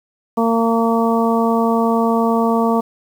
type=harmonic tone; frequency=228.8 Hz; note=A#3; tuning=32 cents flat; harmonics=1 / 2 / 3 / 4 / 5; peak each=-16 / -19 / -21 / -22 / -23 dBFS; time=0.37-2.81 s; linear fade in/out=10 ms; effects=7-bit